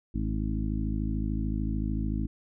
harmonic tone with a mistuned harmonic, 53.5 Hz, A1, 48 cents flat, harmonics 1 / 2 / 3 / 4 / 5 / 6, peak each -30 / -34 / -37 / -34 / -37 / -39 dBFS, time 0.14-2.27 s, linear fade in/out 10 ms, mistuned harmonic 6, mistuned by -19 cents, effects none

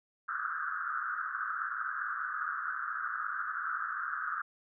pink band-pass noise, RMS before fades -36 dBFS, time 0.28-4.42 s, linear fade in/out 10 ms, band 1200 to 1600 Hz, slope 96 dB/octave, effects none

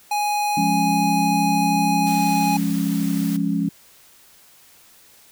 square tone, 830.6 Hz, G#5, in tune, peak -20 dBFS, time 0.11-2.57 s, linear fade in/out 5 ms
sine chord, Db major, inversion first, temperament equal, 174.61 / 207.7 / 277.2 Hz, F3 / Ab3 / Db4, 0 / 0 / 0 cents, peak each -23 dBFS, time 0.57-3.69 s, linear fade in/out 5 ms
white noise, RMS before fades -36 dBFS, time 2.06-3.37 s, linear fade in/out 10 ms
effects white hiss -51 dBFS RMS until 5.31 s

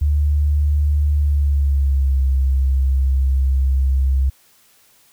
sine tone with pitch glide, 73.42 to 66.55 Hz, D2 to C2, 0 to +30 cents, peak -13 dBFS, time 0.01-4.3 s, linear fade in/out 10 ms, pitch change -170 cents, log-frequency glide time 1.15-2.23 s, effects white hiss -54 dBFS RMS until 5.12 s

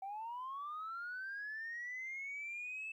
sine linear sweep, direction up, 760 to 2637 Hz, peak -40 dBFS, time 0.02-2.92 s, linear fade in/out 5 ms, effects tanh soft clip ceiling -38 dBFS + 13-bit

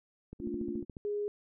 click train, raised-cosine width 3 ms, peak -31 dBFS, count 10, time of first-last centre 0.33-0.968 s, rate 14.1 Hz
sine chord, Bb major seventh, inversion third, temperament equal with one note detuned, 220 / 233.1 / 289.6 / 349.2 Hz, A3 / Bb3 / D4 / F4, 0 / 0 / -24 / 0 cents, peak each -40 / -42 / -39 / -37 dBFS, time 0.39-0.85 s, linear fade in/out 50 ms
sine tone, 413.1 Hz, G#4, 9 cents flat, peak -31 dBFS, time 1.05-1.28 s, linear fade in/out 0 ms
effects none

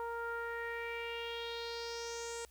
sawtooth tone with low-pass filter sweep, 466.2 Hz, A#4, in tune, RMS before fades -41 dBFS, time 0-2.45 s, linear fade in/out 0 ms, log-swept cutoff 1100 to 8000 Hz, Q 4.2, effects added 60 Hz sine -61 dBFS peak until 2.5 s + white hiss -68 dBFS RMS until 2.5 s

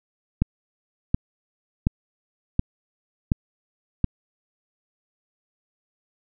click train, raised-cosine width 5 ms, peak -6 dBFS, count 6, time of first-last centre 0.42-4.043 s, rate 1.38 Hz, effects none

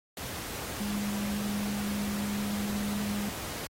sine tone in noise, 205.1 Hz, G#3, 21 cents flat, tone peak -30 dBFS, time 0.8-3.29 s, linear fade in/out 2 ms, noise pink, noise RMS -38 dBFS, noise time 0.17-3.67 s, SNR +5 dB, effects high-pass 60 Hz 12 dB/octave + AAC 48 kbps

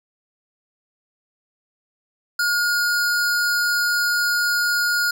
square tone pair together, 1432 / 4987 Hz, F6 / D#8, +43 / +3 cents, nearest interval octave + minor seventh, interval 2160 cents, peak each -19 / -29 dBFS, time 2.39-5.11 s, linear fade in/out 5 ms, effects none

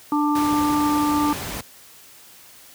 harmonic tone, 295.7 Hz, D4, 12 cents sharp, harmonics 1 / 3 / 4, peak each -19 / -24 / -25 dBFS, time 0.12-1.33 s, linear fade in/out 2 ms
pink noise, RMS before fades -30 dBFS, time 0.35-1.61 s, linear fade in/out 5 ms
effects white hiss -47 dBFS RMS until 2.74 s + high-pass 60 Hz 12 dB/octave

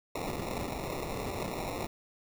violet noise with sample-and-hold, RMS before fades -36 dBFS, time 0.15-1.87 s, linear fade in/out 5 ms, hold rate 1575 Hz, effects none

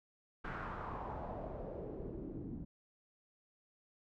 pink noise with low-pass filter sweep, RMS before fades -44 dBFS, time 0.44-2.65 s, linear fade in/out 10 ms, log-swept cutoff 1600 to 240 Hz, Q 2.7, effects none

